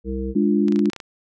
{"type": "harmonic tone", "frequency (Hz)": 65.41, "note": "C2", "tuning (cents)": 0, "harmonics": [1, 3, 5, 7], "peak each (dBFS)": [-27, -28, -31, -30], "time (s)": [0.04, 0.35], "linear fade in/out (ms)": 50}
{"type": "chord", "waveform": "sine", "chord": "D diminished", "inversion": "second", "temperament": "equal", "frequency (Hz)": [207.7, 293.7, 349.2], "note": ["Ab3", "D4", "F4"], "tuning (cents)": [0, 0, 0], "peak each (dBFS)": [-18, -20, -22], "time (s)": [0.35, 0.9], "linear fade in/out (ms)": 10}
{"type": "clicks", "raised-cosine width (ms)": 0.2, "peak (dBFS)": -18, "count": 9, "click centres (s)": [0.683, 0.723, 0.76, 0.792, 0.857, 0.9, 0.933, 0.963, 1.002]}
{"effects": []}